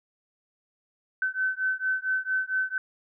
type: beating tone pair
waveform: sine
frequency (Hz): 1523 / 1527.4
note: F#6 / G6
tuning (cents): +50 / -45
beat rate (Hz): 4.4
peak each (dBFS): -28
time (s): 1.22-2.78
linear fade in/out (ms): 2
effects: none